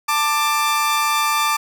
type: tone pair together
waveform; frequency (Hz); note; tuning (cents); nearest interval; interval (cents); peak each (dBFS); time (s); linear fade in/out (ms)
sawtooth; 886 / 1182.7; A5 / D6; +12 / +12; perfect fourth; 500; -18 / -14; 0.08-1.57; 10
effects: none